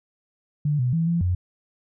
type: tone with pitch steps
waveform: sine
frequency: 147.9 / 124.7 / 164.7 / 169.8 / 89.7 Hz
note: D3 / B2 / E3 / F3 / F2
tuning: +13 / +17 / -1 / -48 / +47 cents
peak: -19 dBFS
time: 0.65-1.35 s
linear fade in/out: 5 ms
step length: 140 ms
effects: none